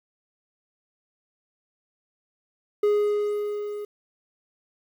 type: tone with level ramp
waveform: triangle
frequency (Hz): 415.3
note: G#4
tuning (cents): 0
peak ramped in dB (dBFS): -15 to -29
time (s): 2.83-3.85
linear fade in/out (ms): 5
effects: 9-bit